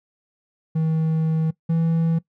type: tone pair in turn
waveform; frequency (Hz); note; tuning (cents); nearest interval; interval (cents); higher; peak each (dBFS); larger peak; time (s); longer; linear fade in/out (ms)
triangle; 159.7 / 164.47; D#3 / E3; +45 / -4; minor second; 51; second; -16 / -15; second; 0.75-1.51 / 1.69-2.19; first; 10
effects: noise-tail reverb RT60 0.1 s tail -20 dB re dry